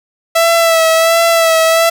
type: tone with vibrato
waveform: sawtooth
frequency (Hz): 659.3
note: E5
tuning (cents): 0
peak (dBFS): -4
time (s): 0.35-1.9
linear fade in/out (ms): 10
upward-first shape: sine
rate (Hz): 1.4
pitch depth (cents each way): 32
effects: none